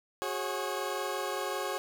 20% pulse chord, F# suspended second, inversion none, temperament equal with one note detuned, 370 / 415.3 / 544.2 Hz, F#4 / G#4 / C#5, 0 / 0 / -32 cents, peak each -32 / -32 / -31 dBFS, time 0.22-1.78 s, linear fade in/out 0 ms, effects none

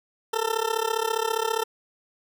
20% pulse tone with amplitude modulation, 448.2 Hz, A4, 32 cents sharp, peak -15 dBFS, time 0.33-1.64 s, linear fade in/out 10 ms, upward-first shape sine, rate 34.9 Hz, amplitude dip 90%, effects none

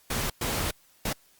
pink noise bursts at uneven times, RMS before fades -29 dBFS, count 3, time 0.1-0.3 / 0.41-0.71 / 1.05-1.13 s, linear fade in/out 5 ms, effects white hiss -61 dBFS RMS until 1.39 s + Opus 48 kbps

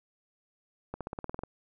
accelerating click train, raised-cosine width 1 ms, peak -22 dBFS, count 10, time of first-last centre 0.94-1.435 s, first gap 67 ms, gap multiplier 0.95, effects none

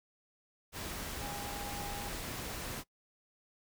sine tone in noise, 814 Hz, G#5, 35 cents flat, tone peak -44 dBFS, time 1.2-2.12 s, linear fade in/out 50 ms, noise pink, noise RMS -41 dBFS, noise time 0.72-2.84 s, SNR -6 dB, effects noise-tail reverb RT60 0.1 s tail -20 dB re dry

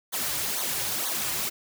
white noise with flanger, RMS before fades -29 dBFS, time 0.12-1.5 s, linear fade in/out 20 ms, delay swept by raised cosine 0.38 to 4.58 ms, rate 2.1 Hz, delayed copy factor -0.95, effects none

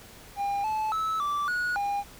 triangle tone with pitch steps, 803 / 867 / 1303 / 1165 / 1457 / 808 Hz, G5 / A5 / E6 / D6 / F#6 / G#5, +41 / -26 / -20 / -14 / -27 / -48 cents, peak -24 dBFS, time 0.36-2.04 s, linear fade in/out 50 ms, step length 280 ms, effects pink hiss -49 dBFS RMS until 2.19 s

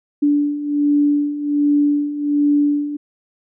sine beating tone pair, 290 / 291.3 Hz, D4 / D4, -22 / -14 cents, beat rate 1.3 Hz, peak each -20 / -15 dBFS, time 0.22-2.97 s, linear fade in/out 10 ms, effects none

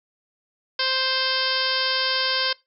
harmonic tone, 523.3 Hz, C5, in tune, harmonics 1 / 2 / 3 / 4 / 5 / 6 / 7 / 8 / 9 / 10, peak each -32 / -31 / -28 / -33 / -33 / -28 / -31 / -31 / -27 / -29 dBFS, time 0.79-2.53 s, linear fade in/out 5 ms, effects noise-tail reverb RT60 0.2 s tail -20 dB re dry

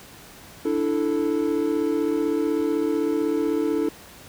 triangle chord, D suspended second, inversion none, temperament equal, 293.7 / 329.6 / 440 Hz, D4 / E4 / A4, 0 / 0 / 0 cents, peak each -23 dBFS, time 0.65-3.89 s, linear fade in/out 5 ms, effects pink hiss -45 dBFS RMS until 4.28 s + high-pass 60 Hz 12 dB/octave

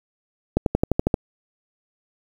accelerating click train, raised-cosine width 2 ms, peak -4 dBFS, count 8, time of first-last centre 0.57-1.142 s, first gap 92 ms, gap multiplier 0.96, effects 7-bit

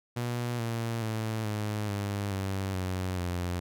sawtooth tone with pitch steps, 120.5 / 115.32 / 110.37 / 105.63 / 101.09 / 96.75 / 92.6 / 88.62 Hz, B2 / A#2 / A2 / G#2 / G#2 / G2 / F#2 / F2, -42 / -18 / +6 / +30 / -46 / -22 / +2 / +26 cents, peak -26 dBFS, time 0.16-3.6 s, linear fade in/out 10 ms, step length 430 ms, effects none

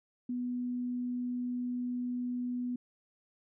sine tone, 246.5 Hz, B3, 3 cents flat, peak -32 dBFS, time 0.29-2.76 s, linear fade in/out 5 ms, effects none

